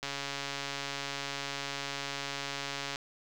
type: click train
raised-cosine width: 0.2 ms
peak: -18 dBFS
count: 411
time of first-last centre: 0.03-2.959 s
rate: 140 Hz
effects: 8-bit